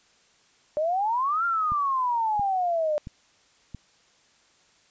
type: exponential two-way sweep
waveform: sine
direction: up then down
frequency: 590 to 1402 to 590 Hz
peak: -22 dBFS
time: 0.77-2.98 s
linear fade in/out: 0 ms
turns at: 1.45 s
type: click train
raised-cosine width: 5 ms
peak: -24 dBFS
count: 4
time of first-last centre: 1.72-3.747 s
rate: 1.48 Hz
effects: white hiss -61 dBFS RMS until 4.9 s + resampled to 16000 Hz